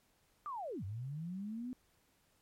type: linear two-way sweep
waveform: sine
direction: down then up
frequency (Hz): 1226 to 91.1 to 257.7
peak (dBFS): -39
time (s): 0.46-1.73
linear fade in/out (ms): 0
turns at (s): 0.84
effects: pink hiss -73 dBFS RMS until 2.41 s + MP3 64 kbps